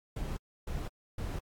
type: noise bursts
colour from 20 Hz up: brown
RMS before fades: -36 dBFS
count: 3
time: 0.16-1.39 s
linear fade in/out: 5 ms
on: 210 ms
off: 300 ms
effects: AAC 64 kbps